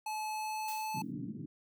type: tone with pitch glide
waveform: square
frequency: 861 to 869 Hz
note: A5 to A5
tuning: -38 to -22 cents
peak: -36 dBFS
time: 0.06-1.02 s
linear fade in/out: 5 ms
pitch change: +16 cents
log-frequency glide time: 0.32-0.88 s
type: noise with exponential decay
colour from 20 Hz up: blue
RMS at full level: -43 dBFS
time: 0.68-1.12 s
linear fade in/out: 2 ms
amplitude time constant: 95 ms
type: band-pass noise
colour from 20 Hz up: white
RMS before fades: -41 dBFS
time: 0.94-1.46 s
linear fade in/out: 10 ms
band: 120 to 300 Hz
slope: 48 dB/octave
effects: none